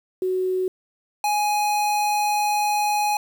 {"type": "tone pair in turn", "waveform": ["sine", "square"], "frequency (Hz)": [371.5, 834], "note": ["F#4", "G#5"], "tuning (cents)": [7, 7], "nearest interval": "octave + major second", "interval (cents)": 1400, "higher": "second", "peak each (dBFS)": -20, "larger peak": "neither", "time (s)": [[0.22, 0.68], [1.24, 3.17]], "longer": "second", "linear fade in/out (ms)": 2, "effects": ["8-bit"]}